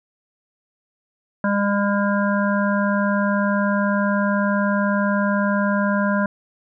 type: harmonic tone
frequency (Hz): 202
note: G#3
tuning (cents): -48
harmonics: 1 / 3 / 5 / 7 / 8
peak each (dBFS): -19 / -24 / -26 / -27 / -28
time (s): 1.44-6.26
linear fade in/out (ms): 2
effects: none

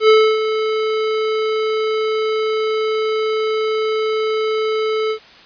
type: tone with ADSR envelope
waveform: square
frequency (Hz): 435.6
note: A4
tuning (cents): -17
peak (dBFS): -7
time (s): 0-5.19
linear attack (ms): 87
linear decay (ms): 290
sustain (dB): -10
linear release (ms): 83
effects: white hiss -43 dBFS RMS until 5.45 s + resampled to 11025 Hz

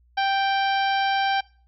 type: harmonic tone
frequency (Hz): 784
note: G5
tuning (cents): 0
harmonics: 1 / 2 / 3 / 4 / 5 / 6 / 7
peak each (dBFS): -21 / -27 / -33 / -32 / -37 / -38 / -41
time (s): 0.17-1.41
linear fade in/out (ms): 10
effects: noise-tail reverb RT60 0.4 s tail -22 dB re dry + added 60 Hz sine -56 dBFS peak until 1.67 s

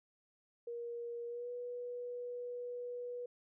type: tone with pitch glide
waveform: sine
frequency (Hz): 472.6 to 487.9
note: A#4 to B4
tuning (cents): +24 to -21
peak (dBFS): -40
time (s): 0.67-3.26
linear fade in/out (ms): 5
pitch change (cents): +55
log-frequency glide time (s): 1.27-1.5
effects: none

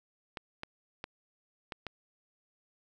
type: clicks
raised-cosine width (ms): 0.3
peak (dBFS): -22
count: 5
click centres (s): 0.372 / 0.634 / 1.041 / 1.722 / 1.867
effects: none

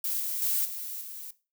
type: noise with level steps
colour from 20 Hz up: violet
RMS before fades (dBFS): -30 / -32 / -27 / -37 / -41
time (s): 0.04-1.31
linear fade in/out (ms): 5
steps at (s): 0.2 / 0.42 / 0.65 / 1.01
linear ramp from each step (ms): 2
effects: noise-tail reverb RT60 0.3 s tail -17 dB re dry

